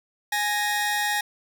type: tone pair together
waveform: sawtooth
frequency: 830.6 / 1864.6 Hz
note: G#5 / A#6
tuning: 0 / 0 cents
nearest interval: octave + major second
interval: 1400 cents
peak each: -22 dBFS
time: 0.32-1.21 s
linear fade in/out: 5 ms
effects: none